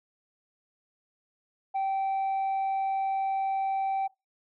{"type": "tone", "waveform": "sine", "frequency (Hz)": 776, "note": "G5", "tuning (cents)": -18, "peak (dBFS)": -23, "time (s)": [1.74, 4.08], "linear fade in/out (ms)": 20, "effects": ["noise-tail reverb RT60 0.2 s tail -20 dB re dry", "tanh soft clip ceiling -25 dBFS"]}